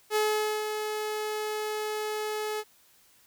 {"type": "tone with ADSR envelope", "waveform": "sawtooth", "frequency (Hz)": 427, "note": "G#4", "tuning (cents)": 48, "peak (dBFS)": -19, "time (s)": [0.1, 2.64], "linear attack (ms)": 57, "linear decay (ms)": 480, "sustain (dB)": -7, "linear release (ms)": 48, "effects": ["white hiss -61 dBFS RMS until 3.26 s"]}